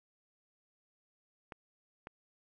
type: clicks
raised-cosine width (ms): 0.5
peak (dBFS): -29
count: 2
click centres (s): 1.522 / 2.071
effects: none